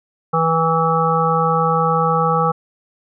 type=harmonic tone; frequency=163.2 Hz; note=E3; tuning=17 cents flat; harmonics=1 / 3 / 5 / 7 / 8; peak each=-20 / -20 / -20 / -20 / -20 dBFS; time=0.33-2.52 s; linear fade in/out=10 ms; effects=none